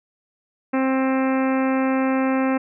harmonic tone, 264 Hz, C4, 16 cents sharp, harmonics 1 / 2 / 3 / 4 / 5 / 6 / 7 / 8 / 9 / 10, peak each -19 / -25 / -29 / -31 / -33 / -35 / -36 / -37 / -38 / -39 dBFS, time 0.73-2.58 s, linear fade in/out 10 ms, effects none

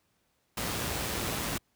pink noise with amplitude modulation, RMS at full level -31 dBFS, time 0.57-1.58 s, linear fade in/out 5 ms, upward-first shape sine, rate 117 Hz, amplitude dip 30%, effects pink hiss -73 dBFS RMS until 1.75 s + high-pass 60 Hz 12 dB/octave

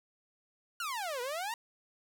sawtooth exponential two-way sweep, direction down then up, 1459 to 472.6 to 959 Hz, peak -31 dBFS, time 0.8-1.54 s, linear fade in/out 2 ms, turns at 1.21 s, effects none

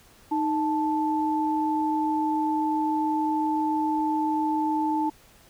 sine tone pair together, 310.1 / 877 Hz, D#4 / A5, -6 / -6 cents, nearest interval octave + tritone, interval 1800 cents, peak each -25 dBFS, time 0.31-5.1 s, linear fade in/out 10 ms, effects pink hiss -55 dBFS RMS until 5.49 s

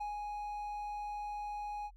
triangle tone with ADSR envelope, 830.6 Hz, G#5, in tune, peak -34 dBFS, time 0-1.91 s, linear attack 11 ms, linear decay 150 ms, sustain -2 dB, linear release 55 ms, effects added 43 Hz sine -54 dBFS peak until 1.96 s

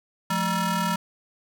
25% pulse ring-modulated tone, 389.3 Hz, G4, 12 cents flat, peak -16 dBFS, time 0.3-0.96 s, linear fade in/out 5 ms, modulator 564 Hz, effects none

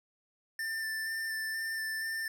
square tone with vibrato, 1781 Hz, A6, 21 cents sharp, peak -34 dBFS, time 0.59-2.28 s, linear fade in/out 2 ms, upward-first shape square, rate 2.1 Hz, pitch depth 11 cents each way, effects none

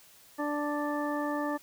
harmonic tone, 293.7 Hz, D4, in tune, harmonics 1 / 2 / 3 / 4 / 6, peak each -32 / -35 / -37 / -38 / -40 dBFS, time 0.38-1.58 s, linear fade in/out 20 ms, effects white hiss -57 dBFS RMS until 1.62 s

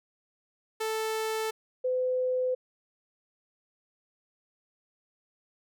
sawtooth / sine tone pair in turn, 440 / 507.9 Hz, A4 / B4, 0 / +48 cents, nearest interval major second, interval 248 cents, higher second, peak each -25 dBFS, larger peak neither, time 0.8-1.51 / 1.84-2.55 s, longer neither, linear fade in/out 10 ms, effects none

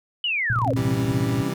sine linear sweep, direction down, 3017 to 448.6 Hz, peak -21 dBFS, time 0.24-0.73 s, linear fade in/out 2 ms
sine tone with tremolo, 117.4 Hz, A#2, 13 cents sharp, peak -20 dBFS, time 0.5-1.42 s, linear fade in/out 0 ms, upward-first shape square, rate 17 Hz, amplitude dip 65%
sine tone with pitch glide, 269.3 to 279.1 Hz, C#4 to C#4, -50 to +12 cents, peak -26 dBFS, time 0.66-1.49 s, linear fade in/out 2 ms, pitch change +62 cents, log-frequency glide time 0.9-1.3 s
25% pulse chord, C major, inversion none, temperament equal, 130.81 / 164.81 / 196 Hz, C3 / E3 / G3, 0 / 0 / 0 cents, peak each -26 dBFS, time 0.76-1.54 s, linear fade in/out 5 ms
effects none

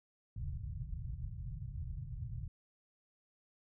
white low-pass noise, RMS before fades -42 dBFS, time 0.36-2.48 s, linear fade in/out 5 ms, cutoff 140 Hz, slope 48 dB/octave, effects none

